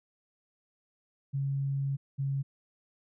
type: tone pair in turn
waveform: sine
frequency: 138 / 137.5 Hz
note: C#3 / C#3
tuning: -7 / -14 cents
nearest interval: unison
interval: 7 cents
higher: first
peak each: -28 / -28 dBFS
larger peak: neither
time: 1.33-1.97 / 2.18-2.43 s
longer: first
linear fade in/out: 20 ms
effects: none